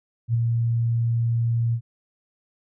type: tone with ADSR envelope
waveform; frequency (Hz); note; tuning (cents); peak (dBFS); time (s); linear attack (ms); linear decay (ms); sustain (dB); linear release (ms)
sine; 116.54; A#2; 0; -16; 0.28-1.81; 61; 15; -3; 74
effects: none